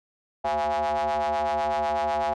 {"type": "ring-modulated tone", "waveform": "square", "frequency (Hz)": 75.8, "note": "D#2", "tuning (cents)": -45, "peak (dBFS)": -21, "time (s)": [0.44, 2.34], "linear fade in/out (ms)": 10, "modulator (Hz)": 754, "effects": ["low-pass 5000 Hz 12 dB/octave"]}